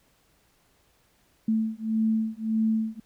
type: beating tone pair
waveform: sine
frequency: 220 / 221.7 Hz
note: A3 / A3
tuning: 0 / +13 cents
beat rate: 1.7 Hz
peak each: -26 dBFS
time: 1.48-3 s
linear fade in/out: 5 ms
effects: pink hiss -65 dBFS RMS until 3.05 s